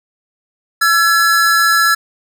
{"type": "tone pair together", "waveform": "square", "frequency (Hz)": [1346.2, 1692], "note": ["E6", "G#6"], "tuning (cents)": [36, 32], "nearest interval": "major third", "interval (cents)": 396, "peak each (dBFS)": -13, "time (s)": [0.81, 1.95], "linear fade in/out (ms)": 10, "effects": []}